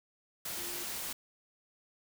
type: tone in noise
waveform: sine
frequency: 349.2 Hz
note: F4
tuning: in tune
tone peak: -48 dBFS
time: 0.57-0.84 s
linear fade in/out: 5 ms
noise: white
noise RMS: -39 dBFS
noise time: 0.45-1.13 s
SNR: -12 dB
effects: none

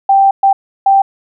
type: tone bursts at uneven times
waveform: sine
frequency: 784 Hz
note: G5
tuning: in tune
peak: -5 dBFS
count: 3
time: 0.09-0.31 / 0.43-0.53 / 0.86-1.02 s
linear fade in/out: 5 ms
effects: none

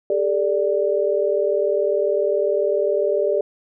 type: chord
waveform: sine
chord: G suspended second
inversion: none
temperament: equal with one note detuned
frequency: 400 / 440 / 587.3 Hz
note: G4 / A4 / D5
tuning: +35 / 0 / 0 cents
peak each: -21 / -23 / -20 dBFS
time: 0.1-3.41 s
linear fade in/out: 2 ms
effects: none

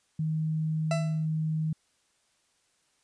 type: tone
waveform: sine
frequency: 157.2 Hz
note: D#3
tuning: 18 cents sharp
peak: -26 dBFS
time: 0.19-1.73 s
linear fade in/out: 5 ms
type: tone with exponential decay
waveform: 40% pulse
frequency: 667 Hz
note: E5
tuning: 20 cents sharp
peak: -25 dBFS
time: 0.91-1.26 s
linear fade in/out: 2 ms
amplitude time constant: 75 ms
effects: white hiss -70 dBFS RMS until 3.03 s + resampled to 22050 Hz

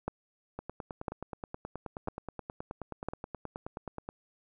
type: two click trains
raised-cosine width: 1 ms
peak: -24 / -18 dBFS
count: 34 / 4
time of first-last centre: 0.59-4.089 / 0.08-3.086 s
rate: 9.43 / 0.998 Hz
effects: none

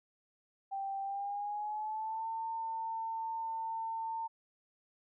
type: tone with pitch glide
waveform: sine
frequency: 784 to 900.6 Hz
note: G5 to A5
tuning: 0 to +40 cents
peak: -35 dBFS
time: 0.71-4.28 s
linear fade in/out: 20 ms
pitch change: +240 cents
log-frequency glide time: 1.02-2.28 s
effects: none

